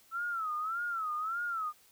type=tone with vibrato; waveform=sine; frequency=1318.5 Hz; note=E6; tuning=in tune; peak=-32 dBFS; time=0.11-1.73 s; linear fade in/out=50 ms; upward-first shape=sine; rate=1.7 Hz; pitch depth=140 cents each way; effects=white hiss -63 dBFS RMS until 1.91 s